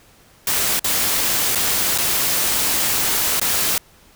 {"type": "noise with dropouts", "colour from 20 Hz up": "white", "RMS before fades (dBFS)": -19, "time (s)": [0.47, 3.78], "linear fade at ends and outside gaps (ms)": 2, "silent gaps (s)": [[0.794, 0.843], [1.55, 1.555], [1.978, 1.984], [3.398, 3.414]], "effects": ["pink hiss -51 dBFS RMS until 4.15 s"]}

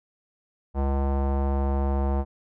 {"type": "tone with low-pass filter", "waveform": "square", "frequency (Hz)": 68.7, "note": "C#2", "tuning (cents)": -15, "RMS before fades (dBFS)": -24, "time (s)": [0.74, 2.25], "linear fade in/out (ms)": 50, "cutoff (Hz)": 830, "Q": 2.1, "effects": []}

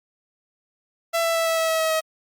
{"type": "tone with pitch steps", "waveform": "sawtooth", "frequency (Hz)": [668, 663.4, 658.8, 654.3, 649.7, 645.2, 640.8, 636.4], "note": ["E5", "E5", "E5", "E5", "E5", "E5", "E5", "D#5"], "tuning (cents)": [23, 11, -1, -13, -25, -37, -49, 39], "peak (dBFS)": -16, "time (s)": [1.13, 2.01], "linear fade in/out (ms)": 20, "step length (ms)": 110, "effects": ["Opus 48 kbps"]}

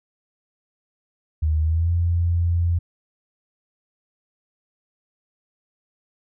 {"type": "tone with pitch glide", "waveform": "sine", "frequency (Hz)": [77.7, 85.72], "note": ["D#2", "F2"], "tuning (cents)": [-2, -32], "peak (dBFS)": -17, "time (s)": [1.42, 2.79], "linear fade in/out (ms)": 10, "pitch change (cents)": 170, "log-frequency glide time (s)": [1.61, 1.91], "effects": []}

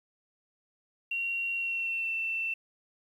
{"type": "tone with pitch glide", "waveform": "sine", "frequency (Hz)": [2748, 2681], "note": ["F7", "E7"], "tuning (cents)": [-29, 29], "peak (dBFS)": -29, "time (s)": [1.11, 2.54], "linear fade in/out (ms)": 5, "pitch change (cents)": -42, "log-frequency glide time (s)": [1.55, 2.13], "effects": ["10-bit"]}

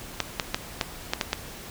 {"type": "clicks", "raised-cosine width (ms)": 0.2, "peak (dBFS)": -6, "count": 7, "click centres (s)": [0.203, 0.398, 0.545, 0.812, 1.135, 1.212, 1.331], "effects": ["pink hiss -41 dBFS RMS until 1.7 s"]}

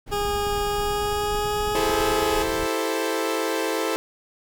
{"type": "noise", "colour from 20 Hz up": "brown", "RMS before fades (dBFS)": -34, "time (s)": [0.06, 2.67], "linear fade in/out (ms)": 20}
{"type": "tone with pitch glide", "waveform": "20% pulse", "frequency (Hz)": [410, 420.1], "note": ["G#4", "G#4"], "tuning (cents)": [-22, 20], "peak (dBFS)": -18, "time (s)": [0.11, 2.44], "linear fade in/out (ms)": 20, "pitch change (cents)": 42, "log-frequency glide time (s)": [0.59, 1.91]}
{"type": "click train", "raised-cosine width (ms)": 5, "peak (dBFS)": -26, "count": 20, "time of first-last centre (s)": [0.14, 2.226], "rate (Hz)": 9.11}
{"type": "chord", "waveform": "sawtooth", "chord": "A minor seventh", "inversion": "second", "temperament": "equal", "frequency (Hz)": [329.6, 392, 440, 523.3], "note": ["E4", "G4", "A4", "C5"], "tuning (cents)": [0, 0, 0, 0], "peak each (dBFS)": [-24, -28, -23, -25], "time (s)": [1.75, 3.96], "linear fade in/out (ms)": 0}
{"effects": []}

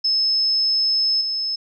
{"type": "tone with level steps", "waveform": "sine", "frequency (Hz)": 5210, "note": "E8", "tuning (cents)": -21, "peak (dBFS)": [-16, -21], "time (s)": [0.04, 1.56], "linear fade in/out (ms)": 10, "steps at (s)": 1.21, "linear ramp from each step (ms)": 2, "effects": []}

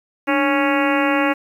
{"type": "harmonic tone with a mistuned harmonic", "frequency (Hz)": 277.2, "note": "C#4", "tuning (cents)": 0, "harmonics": [1, 2, 3, 4, 5, 6, 7, 8, 9, 10], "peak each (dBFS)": [-19, -22, -24, -25, -26, -27, -27, -28, -29, -29], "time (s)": [0.27, 1.34], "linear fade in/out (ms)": 20, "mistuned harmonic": 1, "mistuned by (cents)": 100, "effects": ["8-bit"]}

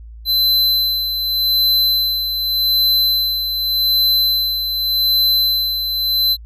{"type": "tone with tremolo", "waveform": "square", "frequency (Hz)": 4050, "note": "B7", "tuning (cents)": 43, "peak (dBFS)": -12, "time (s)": [0.25, 6.37], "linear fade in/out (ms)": 50, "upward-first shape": "sine", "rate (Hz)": 0.85, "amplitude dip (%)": 55, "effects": ["added 56 Hz sine -33 dBFS peak until 6.45 s"]}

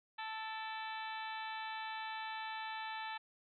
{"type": "harmonic tone with a mistuned harmonic", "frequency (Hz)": 440, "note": "A4", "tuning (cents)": 0, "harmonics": [2, 3, 4, 5, 6, 7, 8, 9], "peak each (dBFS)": [-43, -51, -47, -53, -52, -56, -54, -54], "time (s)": [0.18, 3.18], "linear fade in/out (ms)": 10, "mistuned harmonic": 5, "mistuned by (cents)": 71, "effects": []}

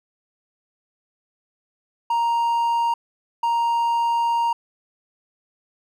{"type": "tone bursts at uneven times", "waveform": "triangle", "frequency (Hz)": 934, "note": "A#5", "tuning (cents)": 3, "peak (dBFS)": -16, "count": 2, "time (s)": [[2.1, 2.94], [3.43, 4.53]], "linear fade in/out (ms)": 5, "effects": []}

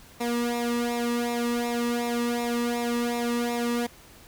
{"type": "tone with flanger", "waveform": "sawtooth", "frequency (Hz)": 238.3, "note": "A#3", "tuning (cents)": 38, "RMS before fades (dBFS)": -27, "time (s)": [0.2, 3.87], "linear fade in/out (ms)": 10, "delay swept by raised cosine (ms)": [0.64, 1.34], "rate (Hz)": 2.7, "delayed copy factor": -0.8, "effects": ["pink hiss -51 dBFS RMS until 4.27 s"]}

